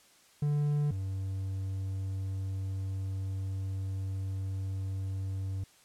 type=tone pair in turn; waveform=triangle; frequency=146.83 / 96.04 Hz; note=D3 / G2; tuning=0 / -35 cents; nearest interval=perfect fifth; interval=735 cents; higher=first; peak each=-24 / -30 dBFS; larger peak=first; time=0.42-0.91 / 0.91-5.64 s; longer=second; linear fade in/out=5 ms; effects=white hiss -61 dBFS RMS until 5.84 s + low-pass 10000 Hz 12 dB/octave